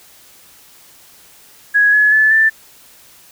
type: tone with pitch steps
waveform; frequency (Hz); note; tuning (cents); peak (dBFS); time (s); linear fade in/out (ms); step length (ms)
sine; 1666 / 1700 / 1734.7 / 1770.2; G#6 / G#6 / A6 / A6; +5 / +40 / -25 / +10; -8; 1.74-2.5; 20; 190
effects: white hiss -45 dBFS RMS until 3.31 s